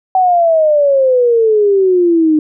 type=exponential sweep; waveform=sine; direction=down; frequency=760 to 302.9 Hz; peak=-7 dBFS; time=0.15-2.39 s; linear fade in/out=2 ms; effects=none